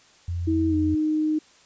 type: tone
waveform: sine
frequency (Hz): 86.5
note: F2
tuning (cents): -16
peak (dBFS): -25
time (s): 0.28-0.95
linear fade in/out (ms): 5
type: tone with pitch glide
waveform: sine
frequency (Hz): 322.1 to 308.8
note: E4 to D#4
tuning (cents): -40 to -13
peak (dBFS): -20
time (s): 0.47-1.39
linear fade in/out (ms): 10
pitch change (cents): -73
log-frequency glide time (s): 0.69-0.75
effects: white hiss -55 dBFS RMS until 1.65 s + resampled to 16000 Hz